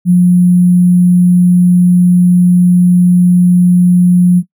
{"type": "tone with sample-and-hold", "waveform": "sine", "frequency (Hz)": 178.4, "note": "F3", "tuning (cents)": 37, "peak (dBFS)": -3, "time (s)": [0.05, 4.43], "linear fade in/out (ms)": 50, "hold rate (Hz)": 11025, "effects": ["noise-tail reverb RT60 0.1 s tail -18 dB re dry"]}